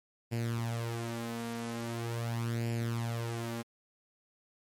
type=tone with flanger; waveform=sawtooth; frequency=116.54 Hz; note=A#2; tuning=in tune; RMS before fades=-35 dBFS; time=0.31-3.63 s; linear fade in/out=20 ms; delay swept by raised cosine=0.4 to 4.2 ms; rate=0.42 Hz; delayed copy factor=+0.65; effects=MP3 64 kbps